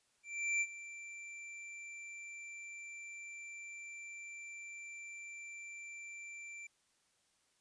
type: tone with ADSR envelope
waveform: square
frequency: 2349 Hz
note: D7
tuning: in tune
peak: -31 dBFS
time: 0.23-6.67 s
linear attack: 380 ms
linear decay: 51 ms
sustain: -16 dB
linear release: 4 ms
effects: white hiss -75 dBFS RMS until 7.6 s + resampled to 22050 Hz